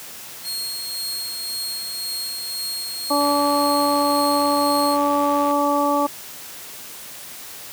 sawtooth tone with tremolo, 4260 Hz, C8, 30 cents sharp, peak -22 dBFS, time 0.43-4.98 s, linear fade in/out 50 ms, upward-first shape sine, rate 1.9 Hz, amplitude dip 30%
harmonic tone, 287.7 Hz, D4, 36 cents flat, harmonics 1 / 2 / 3 / 4, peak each -22 / -22 / -22 / -22 dBFS, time 3.1-6.07 s, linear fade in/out 10 ms
click train, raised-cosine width 0.3 ms, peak -20 dBFS, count 226, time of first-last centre 3.21-5.511 s, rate 97.8 Hz
effects white hiss -37 dBFS RMS until 7.72 s + high-pass 80 Hz 12 dB/octave

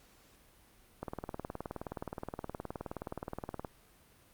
click train, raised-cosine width 1 ms, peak -24 dBFS, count 51, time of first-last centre 1.03-3.648 s, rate 19.1 Hz, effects pink hiss -63 dBFS RMS until 4.33 s + Opus 48 kbps

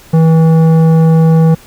sine tone with tanh clipping, 161.9 Hz, E3, 31 cents flat, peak -6 dBFS, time 0.13-1.55 s, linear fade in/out 10 ms, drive 12 dB, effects pink hiss -39 dBFS RMS until 1.66 s

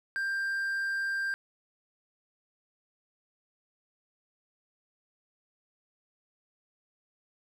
triangle tone, 1586 Hz, G6, 20 cents sharp, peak -27 dBFS, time 0.16-1.34 s, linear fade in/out 0 ms, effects none

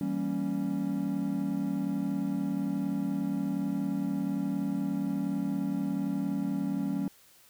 triangle chord, E diminished seventh, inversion none, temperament equal, 164.81 / 196 / 233.1 / 277.2 Hz, E3 / G3 / Bb3 / Db4, 0 / 0 / 0 / 0 cents, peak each -36 / -30 / -35 / -30 dBFS, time 0.01-7.08 s, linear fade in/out 2 ms, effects white hiss -59 dBFS RMS until 7.49 s

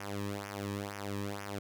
sawtooth tone with flanger, 100.8 Hz, G2, 49 cents sharp, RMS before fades -39 dBFS, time 0-1.59 s, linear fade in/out 5 ms, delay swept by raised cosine 0.24 to 1.44 ms, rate 2.1 Hz, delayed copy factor -0.8, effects none

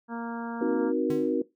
harmonic tone, 232.9 Hz, A#3, 1 cent flat, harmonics 1 / 2 / 3 / 4 / 5 / 6 / 7, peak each -33 / -41 / -43 / -39 / -46 / -44 / -47 dBFS, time 0.08-0.93 s, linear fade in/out 50 ms
sine chord, C half-diminished seventh, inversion none, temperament equal with one note detuned, 261.6 / 311.1 / 370 / 474.3 Hz, C4 / Eb4 / Gb4 / Bb4, 0 / 0 / 0 / +30 cents, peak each -29 dBFS, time 0.61-1.42 s, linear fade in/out 5 ms
square tone with exponential decay, 149.9 Hz, D3, 36 cents sharp, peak -32 dBFS, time 1.1-1.41 s, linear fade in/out 2 ms, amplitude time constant 67 ms
effects noise-tail reverb RT60 0.2 s tail -19 dB re dry

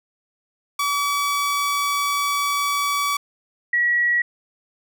sawtooth / sine tone pair in turn, 1143 / 1922.3 Hz, D6 / B6, -47 / -47 cents, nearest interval major sixth, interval 900 cents, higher second, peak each -16 dBFS, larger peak neither, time 0.79-3.17 / 3.73-4.22 s, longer first, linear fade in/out 5 ms, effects none

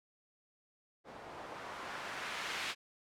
blue noise with low-pass filter sweep, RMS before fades -43 dBFS, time 1.04-2.75 s, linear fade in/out 50 ms, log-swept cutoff 590 to 2600 Hz, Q 0.92, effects none

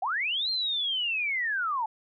sine linear two-way sweep, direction up then down, 680 to 4213 to 842 Hz, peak -26 dBFS, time 0.02-1.86 s, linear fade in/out 5 ms, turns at 0.5 s, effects none

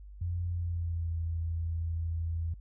sine tone with pitch glide, 87.31 to 82.89 Hz, F2 to E2, 0 to +10 cents, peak -30 dBFS, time 0.21-2.54 s, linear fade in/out 5 ms, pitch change -90 cents, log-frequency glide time 0.5-1.11 s, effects added 50 Hz sine -45 dBFS peak until 2.6 s

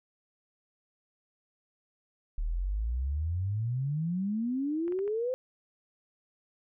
sine exponential sweep, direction up, 36.71 to 523 Hz, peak -28 dBFS, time 2.38-5.34 s, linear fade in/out 0 ms
clicks, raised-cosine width 0.5 ms, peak -34 dBFS, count 4, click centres 4.88 / 4.923 / 4.99 / 5.078 s
effects none

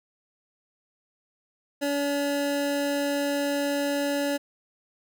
square tone pair together, 284.9 / 569 Hz, C#4 / C#5, +48 / +45 cents, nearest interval octave, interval 1197 cents, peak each -28 dBFS, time 1.81-4.38 s, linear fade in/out 20 ms, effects none

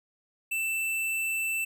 square tone, 2661 Hz, E7, 16 cents sharp, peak -28 dBFS, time 0.51-1.65 s, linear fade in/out 10 ms, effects none

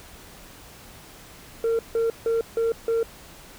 sine tone bursts, 457.5 Hz, A#4, 32 cents flat, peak -17 dBFS, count 5, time 1.64-3.03 s, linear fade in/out 2 ms, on 150 ms, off 160 ms, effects tanh soft clip ceiling -19 dBFS + pink hiss -46 dBFS RMS until 3.58 s

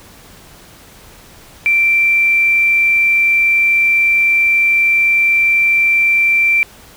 sine tone with quantisation, 2349 Hz, D7, in tune, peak -9 dBFS, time 1.66-6.63 s, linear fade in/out 0 ms, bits 6, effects pink hiss -41 dBFS RMS until 6.96 s

